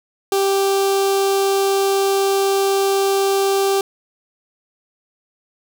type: tone with notch filter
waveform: sawtooth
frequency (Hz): 392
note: G4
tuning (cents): 0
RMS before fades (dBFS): -17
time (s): 0.32-3.81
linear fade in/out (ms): 2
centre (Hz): 1900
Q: 1.2
effects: none